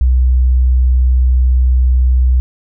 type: tone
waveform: sine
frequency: 63 Hz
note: B1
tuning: 35 cents sharp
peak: -7 dBFS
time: 0.01-2.4 s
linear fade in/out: 0 ms
effects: none